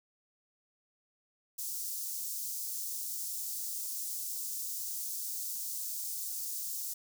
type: high-pass noise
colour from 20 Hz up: white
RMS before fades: -38 dBFS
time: 1.58-6.94 s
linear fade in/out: 10 ms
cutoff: 5400 Hz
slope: 24 dB/octave
effects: none